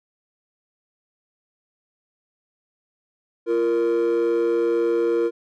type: tone pair together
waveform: triangle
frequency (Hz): 344.6 / 466.7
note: F4 / A#4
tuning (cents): -23 / +2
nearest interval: perfect fourth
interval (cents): 525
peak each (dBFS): -18 / -17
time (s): 3.46-5.31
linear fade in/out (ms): 50
effects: tanh soft clip ceiling -13 dBFS